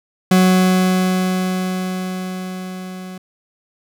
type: tone with level ramp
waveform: 40% pulse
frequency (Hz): 185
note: F#3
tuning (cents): 0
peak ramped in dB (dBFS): -8 to -29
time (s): 0.31-3.18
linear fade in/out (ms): 5
effects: none